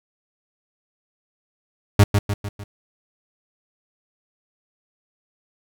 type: tone with echo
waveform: 40% pulse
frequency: 101.9 Hz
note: G#2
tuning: 32 cents flat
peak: -7 dBFS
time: 1.99-2.04 s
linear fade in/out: 5 ms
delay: 150 ms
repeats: 4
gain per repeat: -6 dB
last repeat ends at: 2.64 s
effects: none